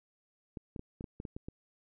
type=clicks; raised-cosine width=3 ms; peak=-28 dBFS; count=9; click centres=0.572 / 0.762 / 0.794 / 1.009 / 1.042 / 1.201 / 1.252 / 1.365 / 1.485 s; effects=none